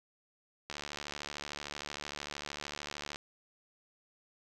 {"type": "click train", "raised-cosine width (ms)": 0.2, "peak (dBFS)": -22, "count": 181, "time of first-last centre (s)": [0.7, 3.159], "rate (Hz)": 73.2, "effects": []}